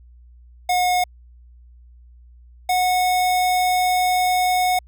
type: tone pair in turn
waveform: square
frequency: 724 / 731.6 Hz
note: F#5 / F#5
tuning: -38 / -20 cents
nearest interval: unison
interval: 18 cents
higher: second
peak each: -17 dBFS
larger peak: neither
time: 0.69-1.04 / 2.69-4.79 s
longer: second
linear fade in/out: 5 ms
effects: added 60 Hz sine -44 dBFS peak until 4.87 s